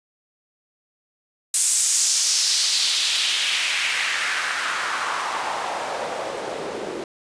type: noise with band-pass filter sweep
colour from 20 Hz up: white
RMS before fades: -23 dBFS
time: 1.54-7.04 s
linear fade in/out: 2 ms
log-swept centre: 8700 to 370 Hz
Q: 2.1
effects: resampled to 22050 Hz